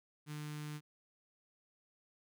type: tone with notch filter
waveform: sawtooth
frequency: 150 Hz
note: D3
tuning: 37 cents sharp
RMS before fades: -44 dBFS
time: 0.26-0.81 s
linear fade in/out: 50 ms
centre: 610 Hz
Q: 0.71
effects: none